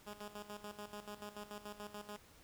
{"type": "tone with tremolo", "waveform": "10% pulse", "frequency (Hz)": 207.5, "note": "G#3", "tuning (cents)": -1, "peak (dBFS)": -37, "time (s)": [0.06, 2.18], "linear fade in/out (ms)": 20, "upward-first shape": "square", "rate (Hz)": 6.9, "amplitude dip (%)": 75, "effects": ["pink hiss -63 dBFS RMS until 2.43 s"]}